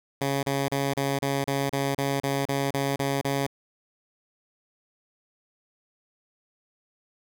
10% pulse tone bursts, 138.59 Hz, C#3, in tune, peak -16 dBFS, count 13, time 0.21-3.466 s, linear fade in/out 5 ms, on 220 ms, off 33 ms, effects none

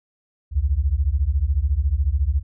sine beating tone pair, 63.4 / 77.4 Hz, B1 / D#2, +46 / -9 cents, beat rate 14 Hz, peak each -20 dBFS, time 0.51-2.43 s, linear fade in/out 50 ms, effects none

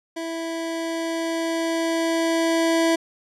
25% pulse tone with level ramp, 329.6 Hz, E4, in tune, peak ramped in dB -24 to -13 dBFS, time 0.16-2.96 s, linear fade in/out 10 ms, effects low-pass 10000 Hz 12 dB/octave

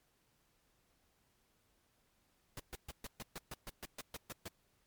pink noise bursts, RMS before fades -45 dBFS, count 13, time 2.57-4.481 s, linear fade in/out 2 ms, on 27 ms, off 130 ms, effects pink hiss -75 dBFS RMS until 4.86 s + MP3 96 kbps

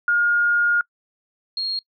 sine tone pair in turn, 1423 / 4264 Hz, F6 / C8, +32 / +32 cents, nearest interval octave + perfect fifth, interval 1900 cents, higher second, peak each -15 / -22 dBFS, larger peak first, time 0.08-0.81 / 1.57-1.79 s, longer first, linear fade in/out 2 ms, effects noise-tail reverb RT60 0.1 s tail -26 dB re dry

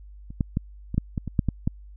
clicks, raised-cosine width 5 ms, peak -27 / -10 / -11 / -17 / -8 / -14 / -18 / -7 / -10 / -10 dBFS, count 10, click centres 0.305 / 0.408 / 0.571 / 0.944 / 0.98 / 1.178 / 1.277 / 1.392 / 1.487 / 1.675 s, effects added 50 Hz sine -42 dBFS peak until 1.96 s

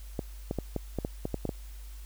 clicks, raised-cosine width 2 ms, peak -17 dBFS, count 10, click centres 0.192 / 0.511 / 0.587 / 0.763 / 0.987 / 1.049 / 1.254 / 1.343 / 1.453 / 1.492 s, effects added 50 Hz sine -41 dBFS peak until 2.05 s + white hiss -56 dBFS RMS until 2.05 s

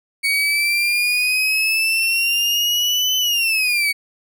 35% pulse exponential two-way sweep, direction up then down, 2235 to 3037 to 2235 Hz, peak -14 dBFS, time 0.23-3.93 s, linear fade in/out 20 ms, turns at 3.17 s, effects none

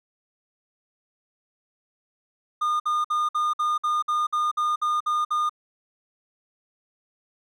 triangle tone bursts, 1217 Hz, D#6, 39 cents flat, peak -19 dBFS, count 12, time 2.61-5.495 s, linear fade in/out 10 ms, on 190 ms, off 55 ms, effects none

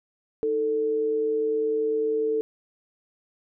sine tone pair together, 313 / 443.1 Hz, D#4 / A4, +10 / +12 cents, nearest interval tritone, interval 602 cents, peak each -33 / -22 dBFS, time 0.43-2.41 s, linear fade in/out 0 ms, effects none

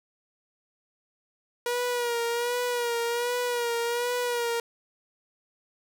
sawtooth tone with vibrato, 479.1 Hz, A#4, 47 cents sharp, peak -22 dBFS, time 1.66-4.6 s, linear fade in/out 2 ms, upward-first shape sine, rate 1.3 Hz, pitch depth 44 cents each way, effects none

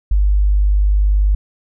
sine tone, 50.1 Hz, G1, 38 cents sharp, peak -10 dBFS, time 0.11-1.35 s, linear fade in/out 5 ms, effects none

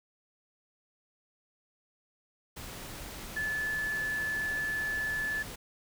sine tone in noise, 1733 Hz, A6, 27 cents flat, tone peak -30 dBFS, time 3.36-5.43 s, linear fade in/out 10 ms, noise pink, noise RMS -43 dBFS, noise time 2.56-5.56 s, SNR +10 dB, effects none

